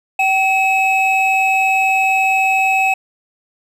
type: tone pair together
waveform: triangle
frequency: 767.6 / 2582 Hz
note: G5 / E7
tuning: -37 / -37 cents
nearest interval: octave + major sixth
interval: 2100 cents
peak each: -13 dBFS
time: 0.19-2.94 s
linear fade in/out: 5 ms
effects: none